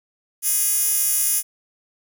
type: tone with high-pass filter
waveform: 10% pulse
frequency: 415.3 Hz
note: G#4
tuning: in tune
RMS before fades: -20 dBFS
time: 0.42-1.43 s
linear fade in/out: 50 ms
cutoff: 10000 Hz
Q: 1.3
effects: none